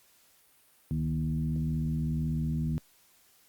sine tone with frequency modulation, 155.56 Hz, D#3, in tune, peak -27 dBFS, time 0.91-2.78 s, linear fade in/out 0 ms, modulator 81.8 Hz, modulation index 0.95, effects white hiss -63 dBFS RMS until 3.48 s + Opus 48 kbps

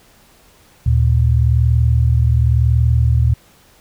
sine tone pair together, 75.6 / 116.54 Hz, D#2 / A#2, -49 / 0 cents, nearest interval perfect fifth, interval 749 cents, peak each -13 dBFS, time 0.86-3.34 s, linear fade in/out 5 ms, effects pink hiss -50 dBFS RMS until 3.8 s

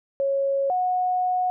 sine tone pair in turn, 550 / 731.2 Hz, C#5 / F#5, -14 / -21 cents, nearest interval perfect fourth, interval 493 cents, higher second, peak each -20 / -20 dBFS, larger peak neither, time 0.2-0.7 / 0.7-1.5 s, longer second, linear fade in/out 0 ms, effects none

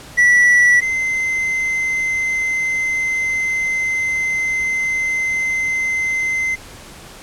triangle tone pair in turn, 1953 / 2067 Hz, B6 / C7, -20 / -22 cents, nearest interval minor second, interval 98 cents, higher second, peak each -7 / -15 dBFS, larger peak first, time 0.17-0.81 / 0.81-6.56 s, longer second, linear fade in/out 20 ms, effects pink hiss -38 dBFS RMS until 7.22 s + low-pass 11000 Hz 12 dB/octave

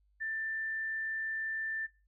sine tone, 1777 Hz, A6, 17 cents sharp, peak -34 dBFS, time 0.2-1.87 s, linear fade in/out 20 ms, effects noise-tail reverb RT60 0.3 s tail -20 dB re dry + added 50 Hz sine -67 dBFS peak until 2.07 s

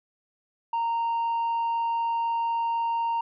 sine tone, 926 Hz, A#5, 12 cents flat, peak -21 dBFS, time 0.73-3.21 s, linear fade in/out 5 ms, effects tanh soft clip ceiling -23 dBFS

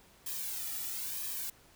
blue noise with flanger, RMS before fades -38 dBFS, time 0.26-1.5 s, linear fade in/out 5 ms, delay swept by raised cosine 1.4 to 1.92 ms, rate 1 Hz, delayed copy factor -0.8, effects pink hiss -61 dBFS RMS until 1.75 s

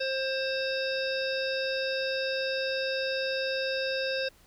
harmonic tone with a mistuned harmonic, 530 Hz, C5, 22 cents sharp, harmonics 1 / 3 / 5 / 7 / 9 / 10, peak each -30 / -35 / -37 / -38 / -40 / -40 dBFS, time 0-4.29 s, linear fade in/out 10 ms, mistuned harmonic 7, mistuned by +16 cents, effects pink hiss -60 dBFS RMS until 4.46 s

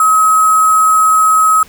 sine tone with sample-and-hold, 1276 Hz, D#6, 43 cents sharp, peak -6 dBFS, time 0-1.63 s, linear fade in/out 2 ms, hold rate 8820 Hz, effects pink hiss -41 dBFS RMS until 1.68 s

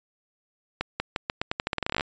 accelerating click train, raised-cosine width 0.3 ms, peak -10 dBFS, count 19, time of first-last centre 0.81-2.009 s, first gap 190 ms, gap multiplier 0.85, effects resampled to 16000 Hz

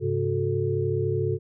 sine tone cluster, 100.7 / 134.5 / 367.9 / 438.2 Hz, G2 / C3 / F#4 / A4, +47 / +48 / -10 / -7 cents, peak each -28 dBFS, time 0-1.39 s, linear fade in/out 50 ms, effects none

